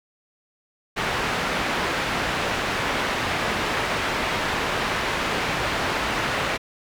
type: low-pass noise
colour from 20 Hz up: white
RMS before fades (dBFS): -25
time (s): 0.96-6.58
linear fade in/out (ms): 20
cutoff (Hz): 2100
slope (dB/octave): 12
effects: none